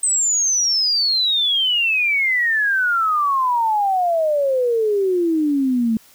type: exponential sweep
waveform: sine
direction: down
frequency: 8270 to 218.7 Hz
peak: -15 dBFS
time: 0.03-5.97 s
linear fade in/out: 2 ms
effects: white hiss -50 dBFS RMS until 6.14 s